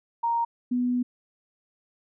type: tone pair in turn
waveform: sine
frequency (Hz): 932.3 / 246.9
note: A#5 / B3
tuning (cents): 0 / 0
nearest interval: octave + major seventh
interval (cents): 2300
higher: first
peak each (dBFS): -22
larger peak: neither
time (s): 0.23-0.45 / 0.71-1.03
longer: second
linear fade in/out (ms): 10
effects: none